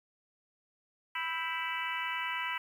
harmonic tone with a mistuned harmonic, 329.6 Hz, E4, in tune, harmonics 3 / 4 / 5 / 6 / 7 / 8 / 9, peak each -38 / -42 / -42 / -38 / -41 / -42 / -42 dBFS, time 1.15-2.58 s, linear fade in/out 5 ms, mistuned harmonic 5, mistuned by -76 cents, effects 10-bit

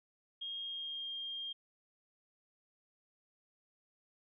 sine tone with pitch glide, 3245 to 3213 Hz, G#7 to G7, -41 to +42 cents, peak -39 dBFS, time 0.41-1.53 s, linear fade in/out 10 ms, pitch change -17 cents, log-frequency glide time 0.6-1.1 s, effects none

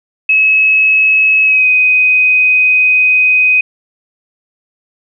sine tone with pitch glide, 2575 to 2507 Hz, E7 to D#7, -41 to +12 cents, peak -6 dBFS, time 0.29-3.61 s, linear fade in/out 5 ms, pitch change -47 cents, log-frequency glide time 1.44-1.67 s, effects none

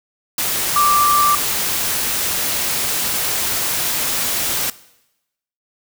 sine tone in noise, 1174.7 Hz, D6, in tune, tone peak -12 dBFS, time 0.76-1.35 s, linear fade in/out 2 ms, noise white, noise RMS -20 dBFS, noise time 0.38-4.7 s, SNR +5 dB, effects noise-tail reverb RT60 0.9 s tail -19 dB re dry

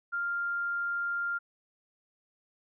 sine tone, 1396.9 Hz, F6, in tune, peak -29 dBFS, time 0.12-1.39 s, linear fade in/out 20 ms, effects none

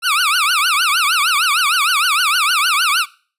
20% pulse tone with vibrato, 1301 Hz, E6, 23 cents flat, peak -8 dBFS, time 0.02-3.06 s, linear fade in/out 50 ms, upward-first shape triangle, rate 6.5 Hz, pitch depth 290 cents each way, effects noise-tail reverb RT60 0.4 s tail -21 dB re dry + resampled to 32000 Hz

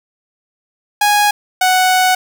sawtooth tone pair in turn, 828 / 741.3 Hz, G#5 / F#5, -5 / +3 cents, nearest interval major second, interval 192 cents, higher first, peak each -6 dBFS, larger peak neither, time 1.01-1.31 / 1.61-2.15 s, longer second, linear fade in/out 5 ms, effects none

